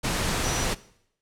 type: tone in noise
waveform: sine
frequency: 5870 Hz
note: F#8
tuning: 15 cents flat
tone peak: -32 dBFS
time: 0.43-0.66 s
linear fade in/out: 20 ms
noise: pink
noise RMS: -26 dBFS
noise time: 0.03-0.75 s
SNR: -9 dB
effects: noise-tail reverb RT60 0.7 s tail -19 dB re dry + low-pass 10000 Hz 12 dB/octave